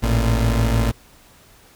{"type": "tone pair together", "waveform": "30% pulse", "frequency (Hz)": [54.23, 114.9], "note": ["A1", "A#2"], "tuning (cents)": [-24, -25], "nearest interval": "octave + minor second", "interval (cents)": 1299, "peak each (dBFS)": [-15, -17], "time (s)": [0.02, 0.92], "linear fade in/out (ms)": 20, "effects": ["pink hiss -50 dBFS RMS until 1.75 s"]}